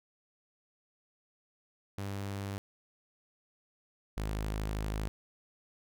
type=tone pair in turn; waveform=sawtooth; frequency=99.3 / 52.6 Hz; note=G2 / G#1; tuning=+23 / +23 cents; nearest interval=major seventh; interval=1100 cents; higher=first; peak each=-32 / -29 dBFS; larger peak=second; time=1.98-2.58 / 4.17-5.08 s; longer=second; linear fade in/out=0 ms; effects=none